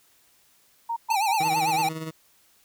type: tone bursts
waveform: sine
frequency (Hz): 927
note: A#5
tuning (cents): -10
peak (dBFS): -25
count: 3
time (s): 0.89-1.355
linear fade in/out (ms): 10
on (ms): 75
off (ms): 120
type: tone with vibrato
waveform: square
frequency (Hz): 830.6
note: G#5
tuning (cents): 0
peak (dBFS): -22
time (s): 1.1-1.89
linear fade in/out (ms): 5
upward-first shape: sine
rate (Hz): 8.9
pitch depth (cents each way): 140
type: tone with tremolo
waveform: 20% pulse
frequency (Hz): 159.6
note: D#3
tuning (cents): +44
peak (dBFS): -25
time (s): 1.4-2.11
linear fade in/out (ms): 5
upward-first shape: sine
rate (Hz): 18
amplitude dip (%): 50
effects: white hiss -61 dBFS RMS until 2.64 s